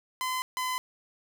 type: tone pair in turn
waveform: sawtooth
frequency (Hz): 1023 / 1016.5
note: C6 / B5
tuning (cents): -39 / +50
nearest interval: unison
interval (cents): 11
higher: first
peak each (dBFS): -25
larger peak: neither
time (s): 0.21-0.42 / 0.57-0.78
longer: neither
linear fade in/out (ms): 0
effects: none